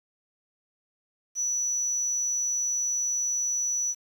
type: tone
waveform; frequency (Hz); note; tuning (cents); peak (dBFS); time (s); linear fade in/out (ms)
sine; 5920; F#8; 0; -23; 1.35-3.95; 50
effects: tanh soft clip ceiling -23 dBFS + 9-bit